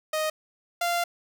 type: tone pair in turn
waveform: sawtooth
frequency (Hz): 622.3 / 693.1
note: D#5 / F5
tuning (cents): 0 / -13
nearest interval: major second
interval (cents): 187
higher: second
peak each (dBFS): -21 / -20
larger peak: second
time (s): 0.13-0.3 / 0.81-1.04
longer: second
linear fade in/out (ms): 5
effects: none